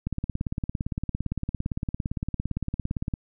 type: click train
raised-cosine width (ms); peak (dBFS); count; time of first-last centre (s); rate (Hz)
5; -15; 55; 0.07-3.138; 17.6
effects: none